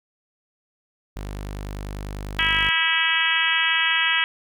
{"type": "tone", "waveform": "sawtooth", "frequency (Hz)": 50.1, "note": "G1", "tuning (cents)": 38, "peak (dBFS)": -26, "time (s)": [1.16, 2.69], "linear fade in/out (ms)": 0}
{"type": "harmonic tone", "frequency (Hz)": 325.6, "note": "E4", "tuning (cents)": -21, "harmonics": [3, 4, 5, 6, 7, 8, 9, 10], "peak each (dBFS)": [-31, -30, -25, -24, -27, -26, -26, -26], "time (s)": [2.39, 4.24], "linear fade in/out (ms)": 0}
{"effects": []}